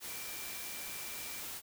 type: tone in noise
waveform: sine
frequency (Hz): 2349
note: D7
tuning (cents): 0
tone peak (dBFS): -50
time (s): 0.07-1.44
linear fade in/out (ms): 50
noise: white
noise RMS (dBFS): -43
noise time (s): 0-1.62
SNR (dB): -10
effects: none